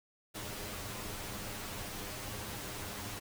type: noise with comb filter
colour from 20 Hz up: pink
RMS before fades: -42 dBFS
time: 0.34-3.2 s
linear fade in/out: 20 ms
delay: 9.8 ms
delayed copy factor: +0.65
effects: none